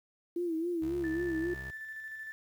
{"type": "tone with vibrato", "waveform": "sine", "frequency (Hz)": 335.7, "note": "E4", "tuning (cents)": 32, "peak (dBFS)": -30, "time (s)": [0.36, 1.54], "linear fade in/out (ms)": 5, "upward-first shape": "sine", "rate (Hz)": 3.7, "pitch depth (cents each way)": 90}
{"type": "tone with pitch glide", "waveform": "25% pulse", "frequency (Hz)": [69.3, 65.41], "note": ["C#2", "C2"], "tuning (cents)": [0, 0], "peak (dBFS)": -39, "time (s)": [0.82, 1.71], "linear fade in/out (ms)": 5, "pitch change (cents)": -100, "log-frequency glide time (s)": [1.08, 1.39]}
{"type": "tone with tremolo", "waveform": "sine", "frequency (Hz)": 1760, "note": "A6", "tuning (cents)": 0, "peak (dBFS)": -39, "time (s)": [1.04, 2.32], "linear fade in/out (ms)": 0, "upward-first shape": "square", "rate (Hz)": 13, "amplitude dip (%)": 30}
{"effects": ["10-bit"]}